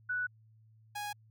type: tone pair in turn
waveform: sine / sawtooth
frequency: 1480 / 827.5 Hz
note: F#6 / G#5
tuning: 0 / -6 cents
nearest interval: minor seventh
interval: 1006 cents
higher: first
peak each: -31 / -33 dBFS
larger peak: first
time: 0.09-0.27 / 0.95-1.13 s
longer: neither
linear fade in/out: 10 ms
effects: added 110 Hz sine -59 dBFS peak until 1.3 s